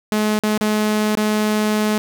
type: tone with dropouts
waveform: sawtooth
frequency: 213 Hz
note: G#3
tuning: 44 cents sharp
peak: -12 dBFS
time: 0.12-1.98 s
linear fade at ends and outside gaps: 0 ms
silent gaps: 0.39-0.436 / 0.577-0.611 / 1.152-1.173 s
effects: none